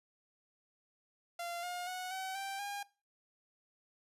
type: tone with pitch steps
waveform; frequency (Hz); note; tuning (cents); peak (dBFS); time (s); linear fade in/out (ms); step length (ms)
sawtooth; 690 / 712.3 / 735.3 / 759 / 783.5 / 808.8; F5 / F5 / F#5 / F#5 / G5 / G#5; -21 / +34 / -11 / +44 / -1 / -46; -35; 1.39-2.83; 5; 240
effects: noise-tail reverb RT60 0.3 s tail -20 dB re dry + resampled to 32000 Hz